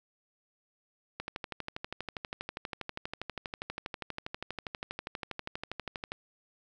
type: click train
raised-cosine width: 0.3 ms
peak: -20 dBFS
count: 62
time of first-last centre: 1.2-6.119 s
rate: 12.4 Hz
effects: none